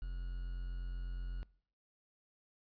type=tone with quantisation; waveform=triangle; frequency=44.1 Hz; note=F1; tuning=18 cents sharp; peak=-36 dBFS; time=0.02-1.43 s; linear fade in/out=0 ms; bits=10; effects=noise-tail reverb RT60 0.6 s tail -23 dB re dry + resampled to 11025 Hz